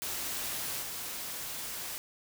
white noise with level steps, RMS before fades -36 / -39 dBFS, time 0.02-1.98 s, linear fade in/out 0 ms, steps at 0.81 s, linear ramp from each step 20 ms, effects none

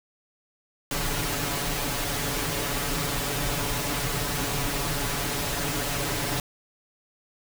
pink noise with comb filter, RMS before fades -28 dBFS, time 0.91-6.4 s, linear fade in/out 2 ms, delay 7 ms, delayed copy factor +0.85, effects none

